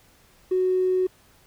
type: tone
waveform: triangle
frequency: 370 Hz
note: F#4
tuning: in tune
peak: -15 dBFS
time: 0.51-1.07 s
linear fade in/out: 10 ms
effects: tanh soft clip ceiling -17 dBFS + pink hiss -57 dBFS RMS until 1.46 s